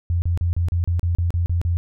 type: tone bursts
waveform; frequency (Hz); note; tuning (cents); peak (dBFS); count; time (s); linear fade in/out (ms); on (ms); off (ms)
sine; 86.3; F2; -20; -17; 11; 0.1-1.77; 0; 120; 35
effects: none